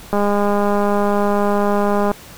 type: click train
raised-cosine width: 1 ms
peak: -5 dBFS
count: 406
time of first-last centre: 0.13-2.115 s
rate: 204 Hz
effects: pink hiss -39 dBFS RMS until 2.37 s